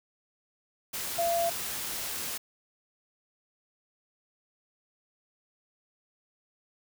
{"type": "tone in noise", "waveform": "sine", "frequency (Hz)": 681, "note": "F5", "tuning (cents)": -44, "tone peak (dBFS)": -25, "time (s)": [1.18, 1.5], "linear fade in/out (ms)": 10, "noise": "white", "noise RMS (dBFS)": -35, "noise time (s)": [0.93, 2.38], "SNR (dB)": 7, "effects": []}